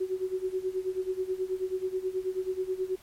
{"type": "tone with tremolo", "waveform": "sine", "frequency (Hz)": 373.6, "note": "F#4", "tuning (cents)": 17, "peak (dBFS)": -25, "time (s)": [0, 2.96], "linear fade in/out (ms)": 10, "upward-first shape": "sine", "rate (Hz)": 9.3, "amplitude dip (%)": 85, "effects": ["pink hiss -56 dBFS RMS until 3.02 s", "MP3 64 kbps"]}